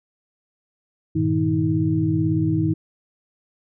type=tone cluster; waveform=sine; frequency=101.2 / 119.2 / 157.6 / 317.4 Hz; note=G#2 / A#2 / D#3 / D#4; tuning=-44 / +39 / +23 / +35 cents; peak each=-24 / -28 / -22 / -21 dBFS; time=1.15-2.74 s; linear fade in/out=10 ms; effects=none